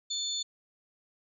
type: tone cluster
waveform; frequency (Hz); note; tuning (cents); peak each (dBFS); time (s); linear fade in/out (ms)
sine; 3549 / 4364 / 6950; A7 / C#8 / A8; +14 / -28 / -22; -34 / -36 / -36; 0.1-0.43; 10
effects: none